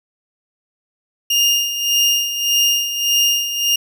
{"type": "tone with tremolo", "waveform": "30% pulse", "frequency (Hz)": 2825, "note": "F7", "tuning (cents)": 19, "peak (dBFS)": -9, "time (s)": [1.3, 3.76], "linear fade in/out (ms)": 5, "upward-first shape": "sine", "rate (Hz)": 1.7, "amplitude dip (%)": 65, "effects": []}